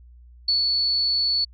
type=tone with ADSR envelope; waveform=sine; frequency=4435 Hz; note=C#8; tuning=in tune; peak=-17 dBFS; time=0.48-1.45 s; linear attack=6 ms; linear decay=130 ms; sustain=-2 dB; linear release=11 ms; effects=added 60 Hz sine -45 dBFS peak until 1.53 s